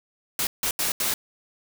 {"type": "noise bursts at uneven times", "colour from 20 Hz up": "white", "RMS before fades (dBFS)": -25, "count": 4, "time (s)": [[0.39, 0.47], [0.63, 0.71], [0.79, 0.92], [1, 1.14]], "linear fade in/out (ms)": 2, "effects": []}